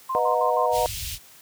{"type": "tone bursts", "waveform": "sine", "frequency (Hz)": 1046.5, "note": "C6", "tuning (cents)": 0, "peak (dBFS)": -24, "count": 4, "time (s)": [0.09, 0.664], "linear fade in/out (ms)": 10, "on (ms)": 100, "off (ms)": 58}
{"type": "chord", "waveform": "sine", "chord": "B major seventh", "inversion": "none", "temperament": "equal with one note detuned", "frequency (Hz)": [493.9, 622.3, 726.9, 932.3], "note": ["B4", "D#5", "F#5", "A#5"], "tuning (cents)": [0, 0, -31, 0], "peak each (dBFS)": -25, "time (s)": [0.15, 0.86], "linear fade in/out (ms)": 0}
{"type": "band-stop noise", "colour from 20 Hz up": "pink", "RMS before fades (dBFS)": -30, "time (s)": [0.71, 1.19], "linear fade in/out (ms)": 50, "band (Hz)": [110, 2700], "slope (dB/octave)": 24}
{"effects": ["white hiss -50 dBFS RMS until 1.41 s", "high-pass 60 Hz 12 dB/octave"]}